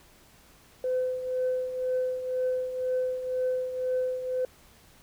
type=tone with tremolo; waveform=sine; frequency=509 Hz; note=C5; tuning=48 cents flat; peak=-22 dBFS; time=0.84-4.45 s; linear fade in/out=2 ms; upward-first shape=triangle; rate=2 Hz; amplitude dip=70%; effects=tanh soft clip ceiling -21 dBFS + pink hiss -57 dBFS RMS until 5.02 s